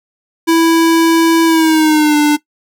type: tone with pitch glide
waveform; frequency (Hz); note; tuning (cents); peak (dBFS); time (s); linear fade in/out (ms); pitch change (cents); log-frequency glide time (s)
square; 329.6 to 297.1; E4 to D4; 0 to +20; -8; 0.47-2.37; 20; -180; 1.45-2.17
effects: noise-tail reverb RT60 0.1 s tail -18 dB re dry